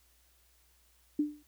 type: tone with exponential decay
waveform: sine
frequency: 297 Hz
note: D4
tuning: 20 cents sharp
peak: -23 dBFS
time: 1.19-1.43 s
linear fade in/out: 5 ms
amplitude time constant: 52 ms
effects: added 60 Hz sine -68 dBFS peak until 1.47 s + white hiss -68 dBFS RMS until 1.47 s